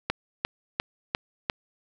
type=click train; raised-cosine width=0.3 ms; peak=-8 dBFS; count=5; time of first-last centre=0.1-1.499 s; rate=2.86 Hz; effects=none